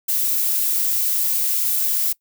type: noise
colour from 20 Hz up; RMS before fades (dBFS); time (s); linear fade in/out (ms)
violet; -20; 0.08-2.13; 10
effects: noise-tail reverb RT60 0.1 s tail -22 dB re dry